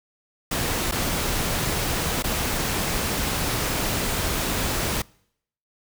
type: noise with dropouts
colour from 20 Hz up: pink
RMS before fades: -25 dBFS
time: 0.51-5.02 s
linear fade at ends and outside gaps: 5 ms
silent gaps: 0.913-0.921 / 2.225-2.24 s
effects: noise-tail reverb RT60 0.7 s tail -25 dB re dry